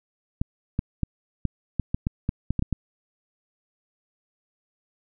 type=clicks; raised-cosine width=5 ms; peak=-11 dBFS; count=12; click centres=0.415 / 0.791 / 1.033 / 1.453 / 1.797 / 1.945 / 2.069 / 2.291 / 2.506 / 2.593 / 2.624 / 2.727 s; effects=none